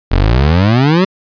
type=exponential sweep; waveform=25% pulse; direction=up; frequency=41.68 to 196 Hz; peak=-4 dBFS; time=0.11-1.05 s; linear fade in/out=10 ms; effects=resampled to 11025 Hz